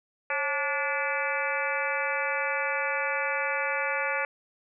harmonic tone with a mistuned harmonic, 289.3 Hz, D4, 26 cents flat, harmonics 2 / 3 / 4 / 5 / 6 / 7 / 8 / 9, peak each -33 / -35 / -36 / -33 / -34 / -35 / -33 / -38 dBFS, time 0.3-4.25 s, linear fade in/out 2 ms, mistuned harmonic 2, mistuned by -100 cents, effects none

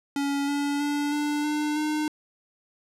square tone with pitch steps, 281.4 / 285.8 / 290.3 / 294.9 / 299.5 / 304.2 Hz, C#4 / D4 / D4 / D4 / D4 / D#4, +26 / -47 / -20 / +7 / +34 / -39 cents, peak -25 dBFS, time 0.16-2.08 s, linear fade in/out 2 ms, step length 320 ms, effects low-pass 11000 Hz 12 dB/octave

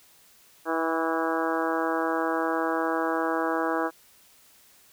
harmonic tone with a mistuned harmonic, 162.7 Hz, E3, 22 cents flat, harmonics 2 / 3 / 4 / 5 / 6 / 7 / 8 / 9 / 10, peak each -29 / -31 / -32 / -33 / -34 / -34 / -35 / -36 / -36 dBFS, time 0.65-3.91 s, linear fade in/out 50 ms, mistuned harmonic 6, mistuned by +26 cents, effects white hiss -57 dBFS RMS until 4.92 s

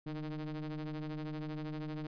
square ring-modulated tone, 77.78 Hz, D#2, in tune, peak -36 dBFS, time 0.06-2.07 s, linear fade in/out 5 ms, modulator 227 Hz, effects resampled to 11025 Hz

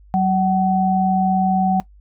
sine tone pair together, 188.5 / 754 Hz, F#3 / F#5, +32 / +32 cents, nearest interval 2 octaves, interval 2400 cents, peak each -17 dBFS, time 0.14-1.8 s, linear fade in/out 0 ms, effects noise-tail reverb RT60 0.1 s tail -19 dB re dry + added 50 Hz sine -44 dBFS peak until 2 s

